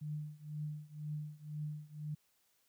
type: tone with tremolo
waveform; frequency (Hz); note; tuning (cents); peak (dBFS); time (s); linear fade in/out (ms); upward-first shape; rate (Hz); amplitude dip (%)
sine; 150.7; D3; +45; -36; 0.01-2.15; 10; triangle; 2; 95
effects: white hiss -75 dBFS RMS until 2.68 s